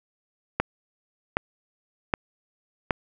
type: click train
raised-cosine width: 0.5 ms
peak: -6 dBFS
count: 4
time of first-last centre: 0.6-2.908 s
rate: 1.3 Hz
effects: none